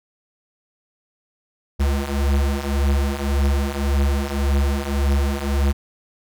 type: beating tone pair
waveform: square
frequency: 68.7 / 70.5 Hz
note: C#2 / C#2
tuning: -15 / +30 cents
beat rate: 1.8 Hz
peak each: -23 / -20 dBFS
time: 1.79-5.73 s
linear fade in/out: 20 ms
effects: none